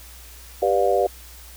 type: chord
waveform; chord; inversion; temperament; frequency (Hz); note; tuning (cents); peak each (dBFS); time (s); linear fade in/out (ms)
sine; G dominant seventh; none; just; 392 / 490 / 588 / 705.6; G4 / B4 / D5 / F5; 0 / -14 / +2 / +18; -22; 0.62-1.07; 5
effects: added 60 Hz sine -43 dBFS peak until 1.56 s + white hiss -45 dBFS RMS until 1.56 s